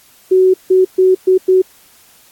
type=tone bursts at uneven times; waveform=sine; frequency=373.4 Hz; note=F#4; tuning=16 cents sharp; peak=-6 dBFS; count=5; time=0.31-0.54 / 0.7-0.85 / 0.98-1.15 / 1.27-1.38 / 1.48-1.62 s; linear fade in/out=10 ms; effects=white hiss -47 dBFS RMS until 2.31 s + AAC 64 kbps